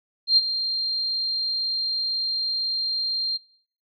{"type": "tone with ADSR envelope", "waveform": "sine", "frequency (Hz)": 4186, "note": "C8", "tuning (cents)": 0, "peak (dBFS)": -11, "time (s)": [0.27, 3.38], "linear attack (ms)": 100, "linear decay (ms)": 34, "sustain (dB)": -11, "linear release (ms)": 22, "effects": ["noise-tail reverb RT60 0.6 s tail -23 dB re dry", "MP3 96 kbps"]}